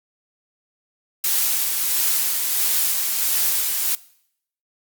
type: noise with tremolo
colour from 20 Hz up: blue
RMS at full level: -19 dBFS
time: 1.24-3.95 s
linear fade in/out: 2 ms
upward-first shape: sine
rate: 1.5 Hz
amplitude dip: 30%
effects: noise-tail reverb RT60 0.7 s tail -21 dB re dry + Opus 48 kbps